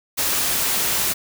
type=noise; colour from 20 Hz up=white; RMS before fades=-21 dBFS; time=0.17-1.14 s; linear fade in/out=20 ms; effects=none